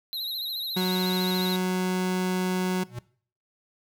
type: tone with vibrato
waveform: square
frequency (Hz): 3951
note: B7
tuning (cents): 0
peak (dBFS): -30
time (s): 0.13-1.56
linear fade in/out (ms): 0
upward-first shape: sine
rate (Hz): 14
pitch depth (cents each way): 88
type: tone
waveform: 30% pulse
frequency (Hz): 184.1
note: F#3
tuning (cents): -8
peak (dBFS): -21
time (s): 0.76-2.84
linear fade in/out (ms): 10
type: tone with exponential growth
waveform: square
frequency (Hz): 121.1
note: B2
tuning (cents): -34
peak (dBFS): -30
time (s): 2.84-2.99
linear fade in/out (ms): 5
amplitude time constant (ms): 31
effects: noise-tail reverb RT60 0.5 s tail -20 dB re dry